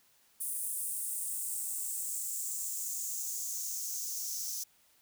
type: noise with high-pass filter sweep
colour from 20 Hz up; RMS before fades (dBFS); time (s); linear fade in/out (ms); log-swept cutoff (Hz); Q
blue; -37; 0.4-4.64; 10; 9600 to 5700; 4.1
effects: white hiss -67 dBFS RMS until 5.01 s